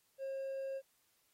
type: tone with hard clipping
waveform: triangle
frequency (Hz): 539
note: C#5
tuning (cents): -49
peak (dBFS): -39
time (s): 0.18-0.82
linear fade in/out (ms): 50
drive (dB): 5
effects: white hiss -75 dBFS RMS until 1.33 s + AAC 48 kbps